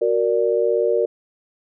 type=chord; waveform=sine; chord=Gb augmented; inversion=none; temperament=equal; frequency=370 / 466.2 / 587.3 Hz; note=Gb4 / Bb4 / D5; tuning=0 / 0 / 0 cents; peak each=-22 / -18 / -22 dBFS; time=0.01-1.06 s; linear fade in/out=10 ms; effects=none